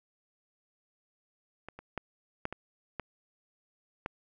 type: clicks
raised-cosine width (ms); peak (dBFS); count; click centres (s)
0.5; -27 / -30 / -19 / -17 / -23 / -20 / -19; 7; 1.686 / 1.79 / 1.977 / 2.454 / 2.526 / 2.997 / 4.061
effects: none